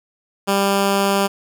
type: tone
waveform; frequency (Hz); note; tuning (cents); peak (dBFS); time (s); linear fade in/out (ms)
10% pulse; 197.9; G3; +17; -7; 0.47-1.28; 20
effects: none